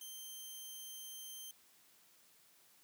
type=tone; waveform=10% pulse; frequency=3136 Hz; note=G7; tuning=in tune; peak=-39 dBFS; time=0.01-1.51 s; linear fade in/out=2 ms; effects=white hiss -67 dBFS RMS until 2.83 s + high-pass 100 Hz 12 dB/octave